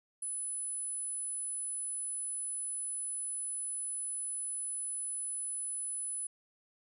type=tone; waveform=sine; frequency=10050 Hz; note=D#9; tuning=16 cents sharp; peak=-35 dBFS; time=0.22-6.27 s; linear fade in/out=5 ms; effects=none